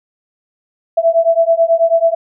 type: beating tone pair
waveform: sine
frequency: 659.3 / 668.5 Hz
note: E5 / E5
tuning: 0 / +24 cents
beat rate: 9.2 Hz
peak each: -12 dBFS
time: 0.97-2.15 s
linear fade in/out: 10 ms
effects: none